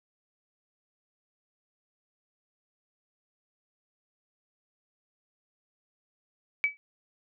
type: tone with exponential decay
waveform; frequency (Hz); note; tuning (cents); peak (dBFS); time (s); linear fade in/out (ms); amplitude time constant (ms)
sine; 2290; D7; -44; -18; 6.64-6.77; 0; 27
effects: none